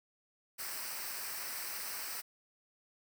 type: noise with comb filter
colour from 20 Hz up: white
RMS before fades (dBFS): -41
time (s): 0.58-2.22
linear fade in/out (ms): 20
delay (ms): 0.29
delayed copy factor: -0.65
effects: none